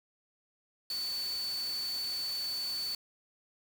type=tone in noise; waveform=sine; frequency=4484 Hz; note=C#8; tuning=19 cents sharp; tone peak=-33 dBFS; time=0.9-2.95 s; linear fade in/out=2 ms; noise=white; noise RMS=-45 dBFS; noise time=0.9-2.95 s; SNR=+9 dB; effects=none